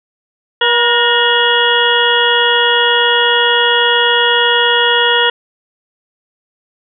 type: harmonic tone with a mistuned harmonic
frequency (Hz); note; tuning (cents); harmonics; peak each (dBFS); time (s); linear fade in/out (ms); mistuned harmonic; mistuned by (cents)
478.1; A#4; +44; 1 / 2 / 3 / 4 / 6 / 7; -16 / -16 / -16 / -16 / -16 / -16; 0.61-5.3; 5; 4; -52
effects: none